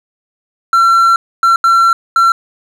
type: tone bursts at uneven times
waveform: triangle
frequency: 1356 Hz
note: E6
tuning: 49 cents sharp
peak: -4 dBFS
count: 4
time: 0.73-1.16 / 1.43-1.56 / 1.64-1.93 / 2.16-2.32 s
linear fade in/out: 2 ms
effects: none